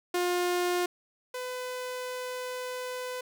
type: tone pair in turn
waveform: sawtooth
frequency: 355.5 / 502.8 Hz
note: F4 / B4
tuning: +31 / +31 cents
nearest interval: tritone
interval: 600 cents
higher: second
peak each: -22 / -30 dBFS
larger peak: first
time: 0.14-0.86 / 1.34-3.21 s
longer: second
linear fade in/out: 5 ms
effects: none